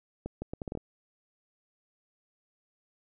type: accelerating click train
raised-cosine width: 2 ms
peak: -22 dBFS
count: 8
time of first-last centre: 0.26-0.774 s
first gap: 160 ms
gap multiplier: 0.72
effects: none